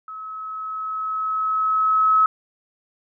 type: tone with level ramp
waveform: sine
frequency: 1287 Hz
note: E6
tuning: 42 cents flat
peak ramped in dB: -32 to -12 dBFS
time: 0.08-2.26 s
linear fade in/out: 2 ms
effects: none